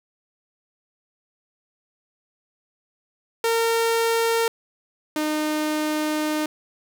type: tone pair in turn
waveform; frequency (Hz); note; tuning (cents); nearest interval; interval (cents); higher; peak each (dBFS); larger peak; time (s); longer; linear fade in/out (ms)
sawtooth; 458.2 / 305.8; A#4 / D#4; -30 / -30; perfect fifth; 700; first; -15 / -18; first; 3.44-4.48 / 5.16-6.46; second; 2
effects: none